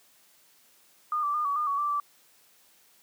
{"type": "tone with pitch steps", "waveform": "sine", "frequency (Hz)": [1219, 1164, 1213, 1134, 1212, 1124, 1172, 1163], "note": ["D#6", "D6", "D#6", "C#6", "D#6", "C#6", "D6", "D6"], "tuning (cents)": [-36, -16, -44, 39, -46, 24, -4, -17], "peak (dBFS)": -25, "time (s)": [1.12, 2], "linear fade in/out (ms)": 2, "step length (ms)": 110, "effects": ["white hiss -61 dBFS RMS until 3.02 s", "high-pass 150 Hz 12 dB/octave"]}